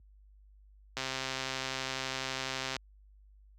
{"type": "click train", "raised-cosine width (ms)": 0.2, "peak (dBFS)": -17, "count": 238, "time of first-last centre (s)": [0.97, 2.765], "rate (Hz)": 132, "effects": ["added 50 Hz sine -47 dBFS peak until 3.58 s", "high-pass 80 Hz 12 dB/octave"]}